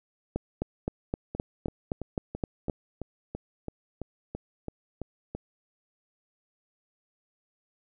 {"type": "two click trains", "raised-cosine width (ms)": 2, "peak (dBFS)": [-15, -21], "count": [10, 13], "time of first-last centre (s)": [[0.36, 2.698], [1.35, 5.35]], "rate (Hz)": [3.85, 3], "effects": []}